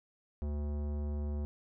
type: tone with tanh clipping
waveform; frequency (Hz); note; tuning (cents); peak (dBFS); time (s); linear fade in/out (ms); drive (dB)
sine; 73.42; D2; 0; -35; 0.42-1.45; 0; 17
effects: none